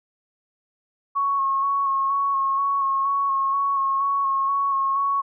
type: tone with vibrato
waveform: sine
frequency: 1100 Hz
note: C#6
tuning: 14 cents flat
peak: -19 dBFS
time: 1.15-5.22 s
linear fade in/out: 20 ms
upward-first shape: square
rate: 2.1 Hz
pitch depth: 20 cents each way
effects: none